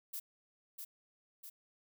violet noise with echo, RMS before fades -42 dBFS, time 0.13-0.2 s, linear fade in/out 10 ms, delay 650 ms, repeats 2, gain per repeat -4 dB, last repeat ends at 1.5 s, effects none

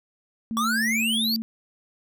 sine tone with pitch glide, 225.5 to 224.2 Hz, A3 to A3, +43 to +33 cents, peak -26 dBFS, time 0.51-1.42 s, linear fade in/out 0 ms, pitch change -10 cents, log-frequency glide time 0.63-0.81 s
square exponential sweep, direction up, 1121 to 4699 Hz, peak -23 dBFS, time 0.57-1.36 s, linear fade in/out 0 ms
effects none

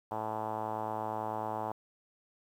5% pulse tone with low-pass filter, 109.1 Hz, A2, 14 cents flat, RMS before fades -36 dBFS, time 0.11-1.72 s, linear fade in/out 5 ms, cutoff 870 Hz, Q 3.3, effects 10-bit

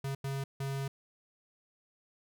square tone bursts at uneven times, 136.9 Hz, C#3, 21 cents flat, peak -34 dBFS, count 3, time 0.04-0.15 / 0.24-0.44 / 0.6-0.88 s, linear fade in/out 5 ms, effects none

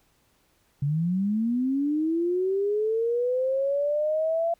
sine linear sweep, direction up, 137.1 to 680 Hz, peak -22 dBFS, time 0.82-4.54 s, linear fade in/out 5 ms, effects pink hiss -66 dBFS RMS until 4.59 s

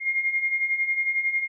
sine beating tone pair, 2122 / 2133 Hz, C7 / C7, +24 / +33 cents, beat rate 11 Hz, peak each -29 / -23 dBFS, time 0-1.48 s, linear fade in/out 50 ms, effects none

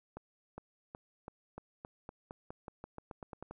accelerating click train, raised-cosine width 1 ms, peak -30 dBFS, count 17, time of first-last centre 0.17-3.51 s, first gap 410 ms, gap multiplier 0.9, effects none

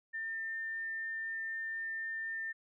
sine tone, 1801 Hz, A6, 40 cents sharp, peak -36 dBFS, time 0.13-2.53 s, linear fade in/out 20 ms, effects none

